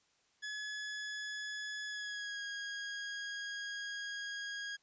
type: tone with pitch glide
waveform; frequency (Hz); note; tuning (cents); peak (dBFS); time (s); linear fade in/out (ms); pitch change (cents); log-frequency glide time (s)
sawtooth; 1699 to 1640.2; G#6 to G#6; +39 to -22; -36; 0.42-4.77; 20; -61; 1.86-2.43
effects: white hiss -73 dBFS RMS until 4.82 s + resampled to 16000 Hz